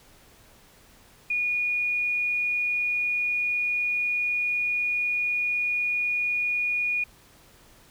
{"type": "tone", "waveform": "sine", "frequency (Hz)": 2448, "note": "D#7", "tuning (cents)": -29, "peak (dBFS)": -23, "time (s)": [1.3, 7.04], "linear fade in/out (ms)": 5, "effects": ["pink hiss -55 dBFS RMS until 7.9 s"]}